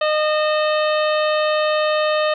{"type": "harmonic tone with a mistuned harmonic", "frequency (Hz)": 612, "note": "D#5", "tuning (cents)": -29, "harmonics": [1, 2, 3, 4, 5, 6, 7], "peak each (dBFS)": [-17, -23, -27, -29, -31, -33, -34], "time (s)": [0.01, 2.34], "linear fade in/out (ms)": 5, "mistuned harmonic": 4, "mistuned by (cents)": 110, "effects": []}